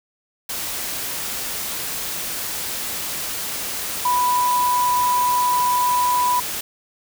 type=tone in noise; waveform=sine; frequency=987.8 Hz; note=B5; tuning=in tune; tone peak=-16 dBFS; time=4.05-6.4 s; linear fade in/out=5 ms; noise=white; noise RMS=-27 dBFS; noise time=0.49-6.61 s; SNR=+8 dB; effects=none